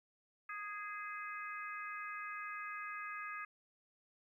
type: harmonic tone with a mistuned harmonic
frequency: 413.7 Hz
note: G#4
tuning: 7 cents flat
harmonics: 3 / 4 / 5 / 6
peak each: -45 / -47 / -49 / -51 dBFS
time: 0.49-3.45 s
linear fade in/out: 5 ms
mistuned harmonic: 6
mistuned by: +38 cents
effects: 13-bit